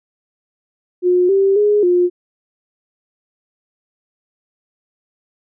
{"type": "tone with pitch steps", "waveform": "sine", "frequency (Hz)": [359.5, 390.8, 415.7, 355.5], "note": ["F#4", "G4", "G#4", "F4"], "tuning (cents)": [-50, -5, 2, 31], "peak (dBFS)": -10, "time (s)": [1.02, 2.1], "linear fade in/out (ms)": 50, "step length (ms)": 270, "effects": []}